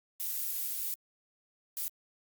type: noise bursts at uneven times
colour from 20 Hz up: violet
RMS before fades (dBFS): -35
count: 2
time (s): 0.2-0.94 / 1.77-1.88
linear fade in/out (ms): 0
effects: Opus 48 kbps